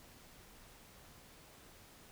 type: silence
effects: pink hiss -59 dBFS RMS until 2.11 s